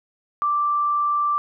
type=tone; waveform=sine; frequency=1174 Hz; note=D6; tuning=1 cent flat; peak=-18 dBFS; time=0.42-1.38 s; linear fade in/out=0 ms; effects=none